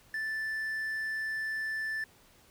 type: tone with quantisation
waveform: triangle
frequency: 1760 Hz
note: A6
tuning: in tune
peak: -30 dBFS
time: 0.14-2.04 s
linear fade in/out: 2 ms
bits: 10
effects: pink hiss -61 dBFS RMS until 2.5 s